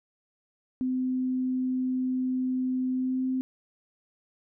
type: tone with pitch glide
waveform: sine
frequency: 256.3 to 259.1 Hz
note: C4 to C4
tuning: -36 to -17 cents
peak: -25 dBFS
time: 0.81-3.41 s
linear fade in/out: 0 ms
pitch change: +19 cents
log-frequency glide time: 2.92-3.26 s
effects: none